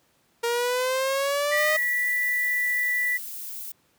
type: exponential sweep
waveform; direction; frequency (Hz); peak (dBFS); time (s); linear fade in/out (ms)
sawtooth; up; 466.2 to 622.3; -19; 0.43-1.77; 10
type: tone with pitch glide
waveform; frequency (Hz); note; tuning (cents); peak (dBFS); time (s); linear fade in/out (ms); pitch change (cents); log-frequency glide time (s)
sine; 1948 to 1969.5; B6 to B6; -24 to -5; -22; 1.51-3.18; 20; +19; 1.83-2.1
type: noise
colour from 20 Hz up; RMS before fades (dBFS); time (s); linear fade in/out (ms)
violet; -36; 1.57-3.72; 5
effects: pink hiss -65 dBFS RMS until 3.98 s + high-pass 100 Hz 12 dB/octave